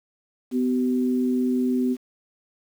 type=tone pair together; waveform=sine; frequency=251.2 / 382.4 Hz; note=B3 / G4; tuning=+30 / -43 cents; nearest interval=perfect fifth; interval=727 cents; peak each=-20 / -28 dBFS; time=0.51-1.97 s; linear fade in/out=50 ms; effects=8-bit